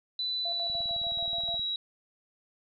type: tone with pitch glide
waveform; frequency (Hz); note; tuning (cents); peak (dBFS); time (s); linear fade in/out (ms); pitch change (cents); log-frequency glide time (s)
sine; 3987 to 3871; B7 to B7; +16 to -35; -29; 0.19-1.76; 2; -51; 0.43-1.17
type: tone with tremolo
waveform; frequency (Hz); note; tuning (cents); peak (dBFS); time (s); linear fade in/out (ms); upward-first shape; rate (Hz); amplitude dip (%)
sine; 685; F5; -34; -36; 0.45-1.58; 5; square; 6.8; 70
type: click train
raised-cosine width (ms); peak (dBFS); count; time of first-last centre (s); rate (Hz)
5; -38; 18; 0.7-1.595; 19
effects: none